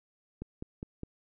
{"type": "click train", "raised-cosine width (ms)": 3, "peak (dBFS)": -25, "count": 4, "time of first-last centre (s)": [0.42, 1.033], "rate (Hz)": 4.89, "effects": []}